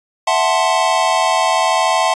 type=chord; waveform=square; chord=F# half-diminished seventh; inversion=third; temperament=equal; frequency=659.3 / 740 / 880 / 1046.5 Hz; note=E5 / F#5 / A5 / C6; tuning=0 / 0 / 0 / 0 cents; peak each=-19 dBFS; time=0.27-2.14 s; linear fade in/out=5 ms; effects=resampled to 22050 Hz